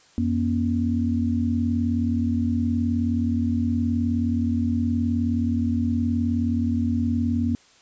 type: tone cluster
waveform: sine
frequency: 88.7 / 238.4 / 277.5 Hz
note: F2 / A#3 / C#4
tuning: +27 / +39 / +2 cents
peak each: -25 / -22 / -29 dBFS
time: 0.18-7.55 s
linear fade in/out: 0 ms
effects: white hiss -55 dBFS RMS until 7.81 s + resampled to 16000 Hz